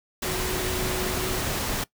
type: tone in noise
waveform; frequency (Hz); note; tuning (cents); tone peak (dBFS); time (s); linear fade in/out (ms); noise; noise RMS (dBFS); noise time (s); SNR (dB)
sine; 370; F#4; 0; -31; 0.25-1.38; 5; pink; -28; 0.22-1.84; -6
effects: noise-tail reverb RT60 0.1 s tail -20 dB re dry